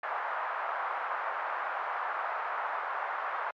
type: band-pass noise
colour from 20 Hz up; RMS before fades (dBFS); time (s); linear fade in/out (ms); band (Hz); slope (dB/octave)
white; -34; 0.03-3.51; 5; 700 to 1400; 24
effects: MP3 64 kbps